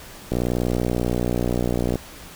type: click train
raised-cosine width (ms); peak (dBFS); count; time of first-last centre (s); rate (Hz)
2; -9; 100; 0.32-1.956; 60.5
effects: pink hiss -41 dBFS RMS until 2.35 s